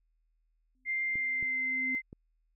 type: tone with exponential growth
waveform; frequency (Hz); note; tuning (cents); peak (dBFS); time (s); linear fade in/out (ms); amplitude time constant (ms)
sine; 256.8; C4; -32; -36; 0.75-1.95; 0; 260
type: tone with pitch glide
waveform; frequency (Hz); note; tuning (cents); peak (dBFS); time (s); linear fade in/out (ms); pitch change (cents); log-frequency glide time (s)
sine; 2098 to 2075; C7 to C7; +4 to -15; -29; 0.85-2.02; 50; -19; 1.17-1.59
type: clicks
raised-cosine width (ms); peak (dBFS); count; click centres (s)
3; -33; 3; 1.156 / 1.427 / 2.129
effects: added 40 Hz sine -70 dBFS peak until 2.55 s